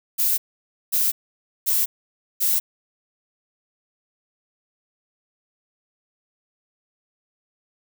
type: noise bursts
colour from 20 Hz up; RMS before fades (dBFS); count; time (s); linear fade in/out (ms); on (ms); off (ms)
violet; -20; 4; 0.18-2.6; 20; 200; 540
effects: none